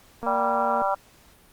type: click train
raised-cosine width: 1 ms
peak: -20 dBFS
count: 138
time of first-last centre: 0.23-0.818 s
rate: 233 Hz
type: harmonic tone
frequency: 195.3 Hz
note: G3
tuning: 6 cents flat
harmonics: 3 / 4 / 5 / 6 / 7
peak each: -27 / -26 / -27 / -32 / -29 dBFS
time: 0.26-0.95 s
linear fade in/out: 10 ms
effects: pink hiss -55 dBFS RMS until 1.52 s + Opus 48 kbps